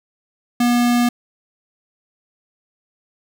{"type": "tone", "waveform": "square", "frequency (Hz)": 241.3, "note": "B3", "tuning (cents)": -40, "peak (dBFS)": -14, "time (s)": [0.6, 1.09], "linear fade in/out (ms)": 5, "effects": []}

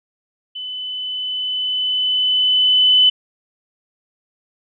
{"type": "tone with level ramp", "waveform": "sine", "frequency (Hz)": 3012, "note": "F#7", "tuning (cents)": 30, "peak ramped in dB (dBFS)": [-26, -8], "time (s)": [0.55, 3.1], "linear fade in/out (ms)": 10, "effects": []}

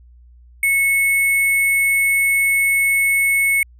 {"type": "tone with sample-and-hold", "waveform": "sine", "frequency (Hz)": 2199, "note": "C#7", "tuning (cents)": -14, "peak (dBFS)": -13, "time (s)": [0.63, 3.63], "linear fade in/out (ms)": 2, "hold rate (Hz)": 11025, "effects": ["added 60 Hz sine -43 dBFS peak until 3.79 s", "resampled to 32000 Hz"]}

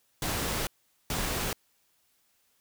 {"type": "noise bursts at uneven times", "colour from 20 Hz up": "pink", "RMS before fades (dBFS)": -31, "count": 2, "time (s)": [[0.22, 0.67], [1.1, 1.53]], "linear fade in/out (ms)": 2, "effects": ["white hiss -70 dBFS RMS until 2.6 s"]}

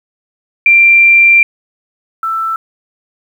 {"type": "tone pair in turn", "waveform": "sine", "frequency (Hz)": [2366, 1327.9], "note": ["D7", "E6"], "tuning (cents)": [12, 12], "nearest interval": "minor seventh", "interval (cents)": 1000, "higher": "first", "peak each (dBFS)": [-3, -13], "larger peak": "first", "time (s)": [[0.66, 1.43], [2.23, 2.56]], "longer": "first", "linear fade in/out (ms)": 2, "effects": ["7-bit"]}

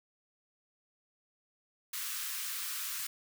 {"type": "high-pass noise", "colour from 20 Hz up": "white", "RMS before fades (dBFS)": -38, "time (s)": [1.93, 3.07], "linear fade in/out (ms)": 5, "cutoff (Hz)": 1100, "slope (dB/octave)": 48, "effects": []}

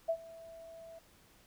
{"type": "tone with ADSR envelope", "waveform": "sine", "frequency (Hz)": 659.3, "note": "E5", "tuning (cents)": 0, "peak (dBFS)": -27, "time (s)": [0.08, 0.99], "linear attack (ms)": 16, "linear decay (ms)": 69, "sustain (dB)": -21, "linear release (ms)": 6, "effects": ["pink hiss -64 dBFS RMS until 1.46 s"]}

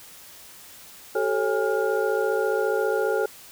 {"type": "tone cluster", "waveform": "sine", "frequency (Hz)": [384.5, 439.2, 547, 818, 1413], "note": ["G4", "A4", "C#5", "G#5", "F6"], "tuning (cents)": [-33, -3, -23, -26, 20], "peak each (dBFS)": [-27, -24, -28, -31, -31], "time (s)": [1.15, 3.26], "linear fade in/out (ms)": 5, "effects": ["white hiss -46 dBFS RMS until 3.51 s"]}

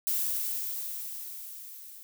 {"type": "noise with level ramp", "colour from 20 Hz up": "violet", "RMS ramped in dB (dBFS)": [-28, -48], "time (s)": [0.07, 2.03], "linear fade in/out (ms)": 0, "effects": []}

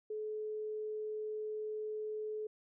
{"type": "tone", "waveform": "sine", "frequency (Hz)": 429, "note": "A4", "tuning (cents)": -44, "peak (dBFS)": -37, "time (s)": [0.1, 2.47], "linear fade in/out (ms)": 5, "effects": []}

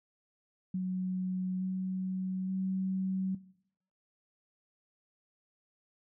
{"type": "tone with pitch steps", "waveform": "sine", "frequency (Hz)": [185, 187.04, 189.11], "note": ["F#3", "F#3", "F#3"], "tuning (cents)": [0, 19, 38], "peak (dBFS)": -30, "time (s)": [0.74, 3.35], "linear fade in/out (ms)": 5, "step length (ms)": 870, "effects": ["noise-tail reverb RT60 0.7 s tail -18 dB re dry"]}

